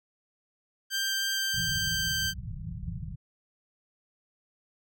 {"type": "tone with pitch glide", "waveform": "15% pulse", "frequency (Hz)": [1576, 1562.4], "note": ["G6", "G6"], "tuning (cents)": [9, -6], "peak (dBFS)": -21, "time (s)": [0.9, 2.34], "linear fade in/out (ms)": 50, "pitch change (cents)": -15, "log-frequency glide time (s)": [1.42, 2.18]}
{"type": "low-pass noise", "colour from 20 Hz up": "white", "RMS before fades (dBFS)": -37, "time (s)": [1.53, 3.16], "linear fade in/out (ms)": 20, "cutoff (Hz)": 180, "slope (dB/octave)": 96}
{"effects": []}